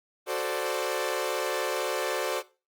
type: chord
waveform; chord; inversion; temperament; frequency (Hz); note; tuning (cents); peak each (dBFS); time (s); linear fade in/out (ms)
sawtooth; D dominant seventh; first; equal; 370 / 440 / 523.3 / 587.3; F#4 / A4 / C5 / D5; 0 / 0 / 0 / 0; -29; 0.26-2.43; 50
effects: noise-tail reverb RT60 0.3 s tail -17 dB re dry + Opus 32 kbps